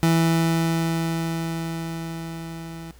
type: tone with level ramp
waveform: 30% pulse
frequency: 164.81 Hz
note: E3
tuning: in tune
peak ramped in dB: -13 to -32 dBFS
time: 0.03-2.91 s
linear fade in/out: 0 ms
effects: added 60 Hz sine -47 dBFS peak until 2.99 s + pink hiss -55 dBFS RMS until 2.99 s